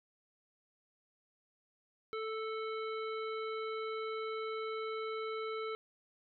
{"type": "harmonic tone", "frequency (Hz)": 440, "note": "A4", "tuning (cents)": 0, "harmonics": [1, 3, 5, 7, 9], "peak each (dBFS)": [-38, -42, -48, -55, -53], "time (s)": [2.13, 5.75], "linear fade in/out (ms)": 0, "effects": []}